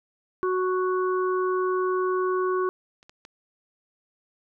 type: harmonic tone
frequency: 370 Hz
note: F#4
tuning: in tune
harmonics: 1 / 3 / 4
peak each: -23 / -28 / -36 dBFS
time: 0.43-2.69 s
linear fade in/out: 0 ms
type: clicks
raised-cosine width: 0.2 ms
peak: -35 / -30 / -27 dBFS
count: 3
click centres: 3.029 / 3.095 / 3.251 s
effects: none